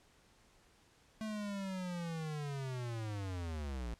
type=linear sweep; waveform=square; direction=down; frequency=220 to 55 Hz; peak=-39 dBFS; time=1.21-3.94 s; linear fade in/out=0 ms; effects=pink hiss -67 dBFS RMS until 3.99 s + low-pass 9000 Hz 12 dB/octave